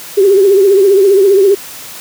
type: tone with vibrato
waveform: sine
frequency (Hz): 392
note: G4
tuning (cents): 0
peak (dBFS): -4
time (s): 0.17-1.55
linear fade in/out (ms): 10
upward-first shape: triangle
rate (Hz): 15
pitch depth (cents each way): 97
effects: white hiss -29 dBFS RMS until 2 s + high-pass 80 Hz 12 dB/octave